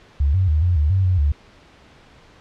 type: tone with pitch steps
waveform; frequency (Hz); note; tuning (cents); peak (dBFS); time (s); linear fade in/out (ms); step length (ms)
sine; 70.8 / 93.8 / 76.7 / 88.6 / 74.5 / 95.3 / 91.7 / 72.5; C#2 / F#2 / D#2 / F2 / D2 / G2 / F#2 / D2; +37 / +24 / -24 / +25 / +25 / -48 / -15 / -22; -14; 0.2-1.32; 5; 140
effects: pink hiss -49 dBFS RMS until 2.4 s + low-pass 4000 Hz 12 dB/octave